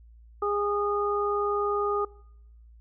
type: harmonic tone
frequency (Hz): 410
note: G#4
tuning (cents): -22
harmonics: 1 / 2 / 3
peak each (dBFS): -27 / -34 / -28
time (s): 0.42-2.05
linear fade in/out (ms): 5
effects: noise-tail reverb RT60 0.8 s tail -24 dB re dry + added 57 Hz sine -49 dBFS peak until 2.8 s